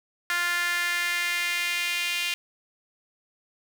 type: tone with high-pass filter sweep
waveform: sawtooth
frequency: 349.2 Hz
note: F4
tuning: in tune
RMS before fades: -27 dBFS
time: 0.3-2.34 s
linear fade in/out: 0 ms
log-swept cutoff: 1600 to 2600 Hz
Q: 3.2
effects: none